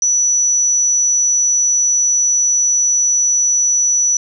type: tone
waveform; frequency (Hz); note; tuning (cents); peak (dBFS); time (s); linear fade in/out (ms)
sine; 5920; F#8; 0; -11; 0.02-4.17; 2
effects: none